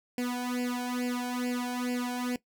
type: tone with flanger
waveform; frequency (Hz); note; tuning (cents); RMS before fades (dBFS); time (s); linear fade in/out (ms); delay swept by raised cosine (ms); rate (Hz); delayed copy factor
sawtooth; 246.9; B3; 0; -32; 0.18-2.36; 2; 0.4 to 1.29; 2.3; +1
effects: noise-tail reverb RT60 0.1 s tail -18 dB re dry